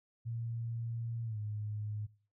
sine tone with pitch glide, 115.9 to 105.67 Hz, A#2 to G#2, -10 to +30 cents, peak -36 dBFS, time 0.25-2.07 s, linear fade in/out 20 ms, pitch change -160 cents, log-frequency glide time 1.24-1.38 s, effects noise-tail reverb RT60 0.4 s tail -19 dB re dry

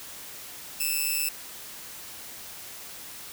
5% pulse tone with amplitude modulation, 2637 Hz, E7, in tune, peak -13 dBFS, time 0.8-1.29 s, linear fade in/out 5 ms, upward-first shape sine, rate 149 Hz, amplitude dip 70%, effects white hiss -42 dBFS RMS until 3.32 s

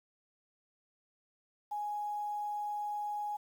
sine tone with quantisation, 832 Hz, G#5, 3 cents sharp, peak -34 dBFS, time 1.71-3.37 s, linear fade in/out 10 ms, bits 10, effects none

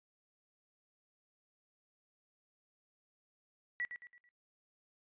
sine tone with echo, 1942 Hz, B6, 30 cents flat, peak -34 dBFS, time 3.8-3.85 s, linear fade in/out 0 ms, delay 110 ms, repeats 4, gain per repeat -8 dB, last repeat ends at 4.29 s, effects noise-tail reverb RT60 0.3 s tail -26 dB re dry + resampled to 8000 Hz

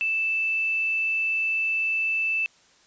sine tone with quantisation, 2642 Hz, E7, 3 cents sharp, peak -22 dBFS, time 0.01-2.46 s, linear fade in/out 0 ms, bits 8, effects white hiss -58 dBFS RMS until 2.86 s + resampled to 16000 Hz

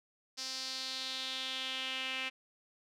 sawtooth tone with band-pass filter sweep, 261.6 Hz, C4, in tune, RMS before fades -39 dBFS, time 0.37-2.3 s, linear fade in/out 20 ms, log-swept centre 5100 to 2600 Hz, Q 3.7, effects none

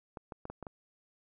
clicks, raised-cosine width 1 ms, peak -28 dBFS, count 6, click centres 0.172 / 0.322 / 0.454 / 0.5 / 0.627 / 0.668 s, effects none

